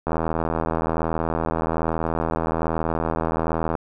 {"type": "click train", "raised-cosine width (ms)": 1, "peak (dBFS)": -9, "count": 300, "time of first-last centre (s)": [0.07, 3.752], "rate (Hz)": 81.2, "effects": []}